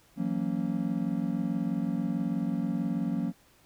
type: chord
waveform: triangle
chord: F# dominant seventh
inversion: third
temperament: just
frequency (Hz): 166.5 / 185 / 231.2 / 277.5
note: E3 / F#3 / A#3 / C#4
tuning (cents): +18 / 0 / -14 / +2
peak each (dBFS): -33 / -30 / -30 / -32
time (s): 0.16-3.33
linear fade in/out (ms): 50
effects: pink hiss -62 dBFS RMS until 3.65 s